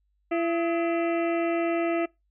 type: harmonic tone with a mistuned harmonic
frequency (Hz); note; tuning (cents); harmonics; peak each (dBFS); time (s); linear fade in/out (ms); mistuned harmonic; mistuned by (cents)
337; E4; +38; 1 / 2 / 4 / 5 / 6 / 7 / 8 / 9; -25 / -28 / -36 / -45 / -38 / -41 / -41 / -53; 0.31-2.06; 10; 4; -91
effects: noise-tail reverb RT60 0.2 s tail -24 dB re dry + added 50 Hz sine -68 dBFS peak until 2.3 s